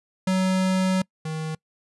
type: tone pair in turn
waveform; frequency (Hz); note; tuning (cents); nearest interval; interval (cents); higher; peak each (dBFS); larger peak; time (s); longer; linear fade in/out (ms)
square; 187.4 / 157.58; F#3 / D#3; +22 / +22; minor third; 300; first; -20 / -28; first; 0.27-1.02 / 1.25-1.55; first; 5
effects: noise-tail reverb RT60 0.1 s tail -25 dB re dry + resampled to 24000 Hz

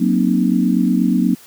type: chord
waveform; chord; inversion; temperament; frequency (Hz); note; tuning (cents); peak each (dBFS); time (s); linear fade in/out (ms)
sine; C half-diminished seventh; second; equal with one note detuned; 185 / 233.1 / 261.6 / 305.8; Gb3 / Bb3 / C4 / Eb4; 0 / 0 / 0 / -30; -17 / -17 / -18 / -21; 0-1.35; 10
effects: white hiss -44 dBFS RMS until 1.46 s

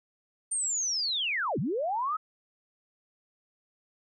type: linear two-way sweep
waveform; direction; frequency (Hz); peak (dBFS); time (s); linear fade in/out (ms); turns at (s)
sine; down then up; 8930 to 115.7 to 1307; -27; 0.51-2.17; 10; 1.59
effects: none

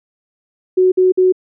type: tone bursts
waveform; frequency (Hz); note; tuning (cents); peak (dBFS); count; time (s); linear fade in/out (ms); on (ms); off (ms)
sine; 370; F#4; 0; -8; 3; 0.77-1.324; 10; 150; 52
effects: none

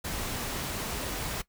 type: noise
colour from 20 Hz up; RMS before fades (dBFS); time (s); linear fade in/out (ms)
pink; -34; 0.04-1.42; 10
effects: noise-tail reverb RT60 0.1 s tail -18 dB re dry

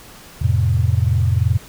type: chord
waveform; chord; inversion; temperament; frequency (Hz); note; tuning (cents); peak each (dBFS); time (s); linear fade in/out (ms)
sine; F major; none; equal; 87.31 / 110 / 130.81; F2 / A2 / C3; 0 / 0 / 0; -17 / -17 / -20; 0.41-1.58; 10
effects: pink hiss -41 dBFS RMS until 1.68 s

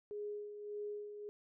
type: tone with tremolo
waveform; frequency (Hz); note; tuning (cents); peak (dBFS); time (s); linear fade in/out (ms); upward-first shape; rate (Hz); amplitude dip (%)
sine; 415.3; G#4; 0; -39; 0.11-1.29; 0; sine; 1.7; 55
effects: none

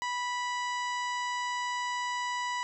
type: harmonic tone with a mistuned harmonic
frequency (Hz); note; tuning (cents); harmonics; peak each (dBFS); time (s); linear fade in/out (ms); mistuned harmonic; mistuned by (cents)
983; B5; -8; 1 / 2 / 3 / 4 / 5 / 6 / 7 / 8; -32 / -36 / -43 / -46 / -48 / -50 / -50 / -51; 0.02-2.63; 0; 8; -25
effects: none

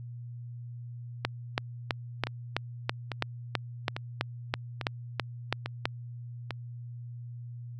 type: two click trains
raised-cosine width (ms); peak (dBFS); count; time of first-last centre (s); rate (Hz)
0.3; -10 / -17; 15 / 6; 1.25-5.855 / 2.27-6.507; 3.04 / 1.18
effects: added 120 Hz sine -39 dBFS peak until 7.79 s

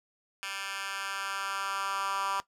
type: tone with high-pass filter sweep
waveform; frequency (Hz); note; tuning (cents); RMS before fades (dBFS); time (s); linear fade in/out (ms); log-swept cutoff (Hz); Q
10% pulse; 196; G3; 0; -34; 0.43-2.4; 0; 1900 to 1100; 3
effects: noise-tail reverb RT60 0.1 s tail -17 dB re dry + low-pass 12000 Hz 12 dB/octave

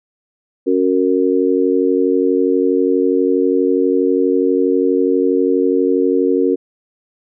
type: harmonic tone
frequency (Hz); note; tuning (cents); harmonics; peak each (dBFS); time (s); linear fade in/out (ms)
92.3; F#2; -4; 3 / 4 / 5; -16 / -16 / -16; 0.66-6.56; 20
effects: none

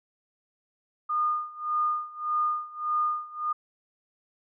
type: tone with tremolo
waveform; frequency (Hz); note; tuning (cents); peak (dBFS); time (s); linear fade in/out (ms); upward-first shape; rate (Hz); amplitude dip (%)
sine; 1220; D#6; -34; -22; 1.09-3.53; 10; sine; 1.7; 90
effects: none

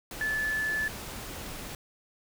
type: tone in noise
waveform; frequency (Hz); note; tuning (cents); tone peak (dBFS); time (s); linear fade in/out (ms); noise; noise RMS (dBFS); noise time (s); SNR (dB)
sine; 1736; A6; -24; -27; 0.21-0.88; 2; pink; -40; 0.11-1.75; +10
effects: none

